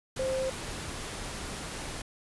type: tone in noise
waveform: sine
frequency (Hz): 525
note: C5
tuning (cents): +6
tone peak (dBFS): -28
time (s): 0.19-0.5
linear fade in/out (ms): 5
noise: pink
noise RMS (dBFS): -38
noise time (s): 0.16-2.02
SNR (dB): +7
effects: resampled to 24000 Hz